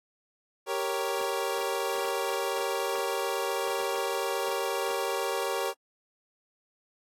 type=chord; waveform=25% pulse; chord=G diminished; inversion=none; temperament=equal; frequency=392 / 466.2 / 554.4 Hz; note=G4 / Bb4 / Db5; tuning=0 / 0 / 0 cents; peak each=-29 dBFS; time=0.66-5.74 s; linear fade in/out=50 ms; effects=AAC 48 kbps